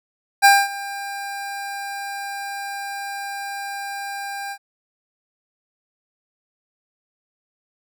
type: tone with ADSR envelope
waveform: 25% pulse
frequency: 798 Hz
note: G5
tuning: 31 cents sharp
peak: -4 dBFS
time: 0.42-4.58 s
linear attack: 29 ms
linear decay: 230 ms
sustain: -20 dB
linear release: 66 ms
effects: none